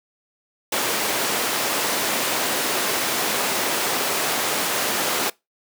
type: high-pass noise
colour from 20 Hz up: pink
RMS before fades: -23 dBFS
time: 0.72-5.3 s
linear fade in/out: 5 ms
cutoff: 350 Hz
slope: 12 dB/octave
effects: noise-tail reverb RT60 0.2 s tail -23 dB re dry